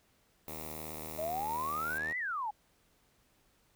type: tone with vibrato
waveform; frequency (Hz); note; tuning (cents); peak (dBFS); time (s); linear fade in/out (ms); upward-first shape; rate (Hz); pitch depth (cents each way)
5% pulse; 78; D#2; +5; -32; 0.47-2.13; 10; square; 16; 26
type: noise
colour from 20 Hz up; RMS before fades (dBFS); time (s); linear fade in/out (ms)
violet; -46; 0.48-1.98; 2
type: exponential two-way sweep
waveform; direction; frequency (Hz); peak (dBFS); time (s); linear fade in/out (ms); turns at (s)
sine; up then down; 606 to 2040 to 805; -33; 1.18-2.51; 10; 2.18
effects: pink hiss -70 dBFS RMS until 3.75 s